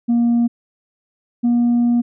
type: tone pair in turn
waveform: sine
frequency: 236.3 / 239 Hz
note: A#3 / A#3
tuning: +24 / +43 cents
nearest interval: unison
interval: 19 cents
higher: second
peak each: -10 dBFS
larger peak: neither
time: 0.08-0.48 / 1.43-2.02 s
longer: second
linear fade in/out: 20 ms
effects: tanh soft clip ceiling -11 dBFS